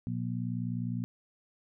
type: harmonic tone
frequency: 59.9 Hz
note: A#1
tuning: 48 cents sharp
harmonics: 2 / 3 / 4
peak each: -34 / -36 / -37 dBFS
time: 0.07-1.04 s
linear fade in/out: 0 ms
effects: none